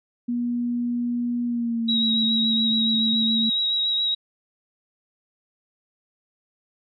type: tone with pitch glide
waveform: sine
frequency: 240.7 to 222 Hz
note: B3 to A3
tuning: -44 to +16 cents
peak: -22 dBFS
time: 0.28-3.5 s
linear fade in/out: 10 ms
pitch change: -140 cents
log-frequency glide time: 1.45-2.08 s
type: tone with vibrato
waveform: sine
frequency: 3838 Hz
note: A#7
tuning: 50 cents sharp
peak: -20 dBFS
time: 1.88-4.15 s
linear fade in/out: 10 ms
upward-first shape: triangle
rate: 7.1 Hz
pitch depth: 25 cents each way
effects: none